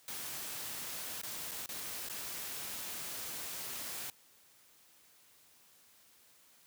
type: noise with dropouts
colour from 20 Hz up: white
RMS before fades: -42 dBFS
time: 0.08-4.1 s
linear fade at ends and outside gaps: 1 ms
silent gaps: 1.216-1.233 / 1.512-1.516 / 1.66-1.69 / 2.087-2.097 s
effects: white hiss -64 dBFS RMS until 6.66 s + high-pass 60 Hz 12 dB/octave